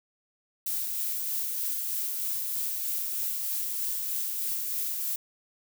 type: noise with tremolo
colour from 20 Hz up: violet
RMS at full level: -30 dBFS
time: 0.66-5.16 s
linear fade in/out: 5 ms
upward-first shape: sine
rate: 3.2 Hz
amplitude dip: 25%
effects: none